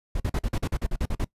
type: noise bursts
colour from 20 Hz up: brown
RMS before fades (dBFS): -25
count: 12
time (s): 0.15-1.246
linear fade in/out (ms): 5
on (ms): 51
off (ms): 44
effects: noise-tail reverb RT60 0.1 s tail -22 dB re dry + resampled to 32000 Hz